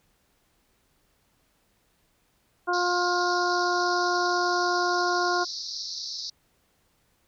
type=harmonic tone; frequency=354.7 Hz; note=F4; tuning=27 cents sharp; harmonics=1 / 2 / 3 / 4; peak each=-28 / -28 / -28 / -28 dBFS; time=2.67-5.45 s; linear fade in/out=20 ms
type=band-pass noise; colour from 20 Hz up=white; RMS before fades=-35 dBFS; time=2.73-6.3 s; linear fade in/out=5 ms; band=4000 to 5700 Hz; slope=96 dB/octave
effects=pink hiss -68 dBFS RMS until 7.27 s